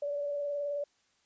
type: tone with vibrato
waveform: sine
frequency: 576 Hz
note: D5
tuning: 34 cents flat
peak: -31 dBFS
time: 0.02-0.84 s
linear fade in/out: 5 ms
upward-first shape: triangle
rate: 19 Hz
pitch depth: 27 cents each way
effects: white hiss -71 dBFS RMS until 1.25 s + resampled to 16000 Hz